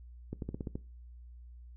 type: clicks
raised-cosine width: 3 ms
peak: -24 dBFS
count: 7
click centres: 0.33 / 0.422 / 0.49 / 0.545 / 0.608 / 0.672 / 0.755 s
effects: noise-tail reverb RT60 0.3 s tail -20 dB re dry + added 60 Hz sine -48 dBFS peak until 1.76 s